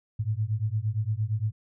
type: beating tone pair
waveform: sine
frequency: 103.83 / 112.53 Hz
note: G#2 / A2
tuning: 0 / +39 cents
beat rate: 8.7 Hz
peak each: -28 dBFS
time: 0.19-1.52 s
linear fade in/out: 10 ms
effects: none